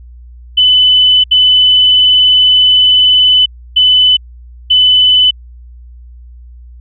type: tone bursts at uneven times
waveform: sine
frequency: 3007 Hz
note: F#7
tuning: 27 cents sharp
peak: -4 dBFS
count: 4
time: 0.57-1.24 / 1.31-3.46 / 3.76-4.17 / 4.7-5.31 s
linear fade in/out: 10 ms
effects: added 60 Hz sine -31 dBFS peak until 6.8 s